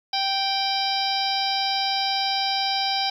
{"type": "harmonic tone with a mistuned harmonic", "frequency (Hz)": 782, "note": "G5", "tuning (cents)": -4, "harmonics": [1, 2, 3, 4, 5, 6, 7], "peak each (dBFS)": [-25, -37, -33, -30, -29, -28, -34], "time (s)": [0.13, 3.1], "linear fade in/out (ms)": 5, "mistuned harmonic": 6, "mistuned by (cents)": 68, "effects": ["9-bit"]}